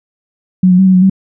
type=tone with pitch steps; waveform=sine; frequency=184.5 / 181 / 190.6 / 187.1 / 183 / 191.4 Hz; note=F#3 / F#3 / G3 / F#3 / F#3 / G3; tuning=-5 / -38 / -48 / +20 / -19 / -41 cents; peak=-4 dBFS; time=0.63-1.098 s; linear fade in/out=5 ms; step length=78 ms; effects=none